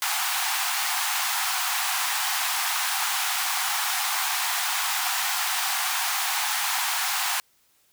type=high-pass noise; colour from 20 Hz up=pink; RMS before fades=-26 dBFS; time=0.02-7.4 s; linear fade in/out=0 ms; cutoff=730 Hz; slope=96 dB/octave; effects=white hiss -64 dBFS RMS until 7.92 s